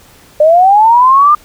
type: linear sweep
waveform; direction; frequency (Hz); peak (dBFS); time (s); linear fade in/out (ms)
sine; up; 591 to 1215; -3; 0.4-1.35; 5
effects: pink hiss -42 dBFS RMS until 1.44 s